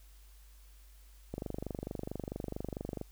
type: click train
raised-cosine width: 2 ms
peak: -24 dBFS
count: 42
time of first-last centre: 1.34-3.013 s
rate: 24.5 Hz
effects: added 50 Hz sine -54 dBFS peak until 3.11 s + white hiss -65 dBFS RMS until 3.11 s